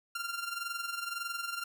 sawtooth tone with amplitude modulation, 1387 Hz, F6, 12 cents flat, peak -29 dBFS, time 0.15-1.64 s, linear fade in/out 5 ms, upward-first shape sine, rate 21.8 Hz, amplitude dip 65%, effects none

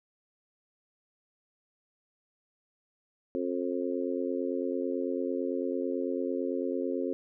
harmonic tone, 89 Hz, F2, 33 cents sharp, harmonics 3 / 4 / 5 / 6, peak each -33 / -34 / -35 / -36 dBFS, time 3.35-7.13 s, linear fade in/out 0 ms, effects none

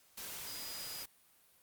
sine tone in noise, 4930 Hz, D#8, 17 cents flat, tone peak -47 dBFS, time 0.47-1.04 s, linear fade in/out 10 ms, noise white, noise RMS -45 dBFS, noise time 0.17-1.06 s, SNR -5 dB, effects white hiss -67 dBFS RMS until 1.62 s + Opus 48 kbps

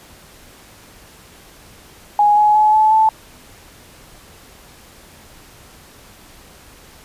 sine tone with pitch steps, 830.6 / 841.7 / 853 / 864.4 / 875.9 Hz, G#5 / G#5 / G#5 / A5 / A5, 0 / +23 / +46 / -31 / -8 cents, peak -9 dBFS, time 2.19-3.09 s, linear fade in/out 2 ms, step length 180 ms, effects pink hiss -44 dBFS RMS until 7.04 s + resampled to 32000 Hz

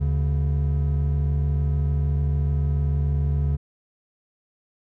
triangle tone pair together, 75 / 141.79 Hz, D2 / C#3, +37 / +40 cents, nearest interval major seventh, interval 1103 cents, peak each -19 / -22 dBFS, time 0-3.57 s, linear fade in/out 20 ms, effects none

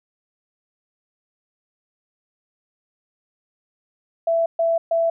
sine tone bursts, 665 Hz, E5, 15 cents sharp, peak -16 dBFS, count 3, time 4.27-5.1 s, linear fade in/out 5 ms, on 190 ms, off 130 ms, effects none

